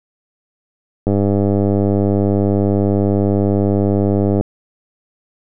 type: click train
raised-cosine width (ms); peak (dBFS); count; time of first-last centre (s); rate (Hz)
2; -3; 335; 1.07-4.41; 100
effects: none